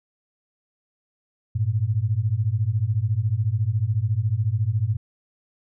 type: beating tone pair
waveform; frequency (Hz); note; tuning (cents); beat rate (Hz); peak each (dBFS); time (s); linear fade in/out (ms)
sine; 100.5 / 114.5; G2 / A#2; +44 / -31; 14; -23 / -22; 1.55-4.97; 10
effects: none